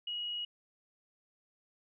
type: tone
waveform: sine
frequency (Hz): 2900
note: F#7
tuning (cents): -35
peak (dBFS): -35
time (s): 0.07-0.45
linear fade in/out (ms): 5
effects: none